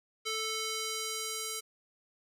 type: tone with band-pass filter sweep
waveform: square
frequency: 440 Hz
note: A4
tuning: in tune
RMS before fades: -36 dBFS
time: 0.25-1.61 s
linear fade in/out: 20 ms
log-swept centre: 4200 to 8400 Hz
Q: 0.88
effects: none